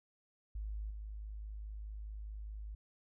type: tone with level steps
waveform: sine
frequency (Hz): 52.4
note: G#1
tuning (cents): +16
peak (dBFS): -38 / -42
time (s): 0.55-2.75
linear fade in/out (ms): 5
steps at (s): 0.9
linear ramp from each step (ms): 10
effects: none